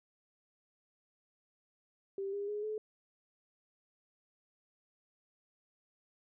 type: tone with pitch steps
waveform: sine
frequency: 392 / 404.2 / 416.8 / 429.7 Hz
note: G4 / G#4 / G#4 / A4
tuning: 0 / -47 / +6 / -41 cents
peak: -35 dBFS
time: 2.18-2.78 s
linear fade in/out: 2 ms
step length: 150 ms
effects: none